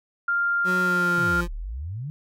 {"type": "tone", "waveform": "sine", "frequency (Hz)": 1396.9, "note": "F6", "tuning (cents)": 0, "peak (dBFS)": -20, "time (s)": [0.28, 1.41], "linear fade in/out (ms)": 5}
{"type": "tone with pitch glide", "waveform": "25% pulse", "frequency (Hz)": [182.8, 173.74], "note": ["F#3", "F3"], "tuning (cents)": [-21, -9], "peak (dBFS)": -22, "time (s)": [0.64, 1.48], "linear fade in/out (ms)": 50, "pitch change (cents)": -88, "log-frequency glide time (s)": [0.8, 1.18]}
{"type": "exponential two-way sweep", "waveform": "sine", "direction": "down then up", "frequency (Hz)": [156.9, 34.65, 156.9], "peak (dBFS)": -29, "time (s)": [1.18, 2.1], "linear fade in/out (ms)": 0, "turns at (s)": 1.53}
{"effects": []}